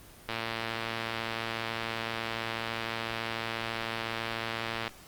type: click train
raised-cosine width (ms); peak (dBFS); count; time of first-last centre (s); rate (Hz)
0.3; -16; 524; 0.29-4.878; 114
effects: pink hiss -52 dBFS RMS until 5.07 s + Opus 24 kbps